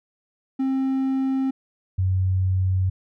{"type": "tone pair in turn", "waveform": ["triangle", "sine"], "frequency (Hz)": [265.9, 93.55], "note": ["C4", "F#2"], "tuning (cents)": [28, 20], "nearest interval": "octave + tritone", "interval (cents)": 1808, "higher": "first", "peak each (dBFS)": -18, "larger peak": "neither", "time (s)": [[0.59, 1.51], [1.98, 2.9]], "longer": "neither", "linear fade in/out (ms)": 10, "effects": []}